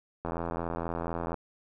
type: click train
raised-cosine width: 1 ms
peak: -19 dBFS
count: 93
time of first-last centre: 0.25-1.343 s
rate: 84.2 Hz
effects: none